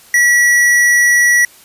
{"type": "tone with tanh clipping", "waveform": "sine", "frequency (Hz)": 1937, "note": "B6", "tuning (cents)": -34, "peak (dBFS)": -9, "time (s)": [0.14, 1.45], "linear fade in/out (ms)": 2, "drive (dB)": 17, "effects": ["white hiss -43 dBFS RMS until 1.64 s", "resampled to 32000 Hz"]}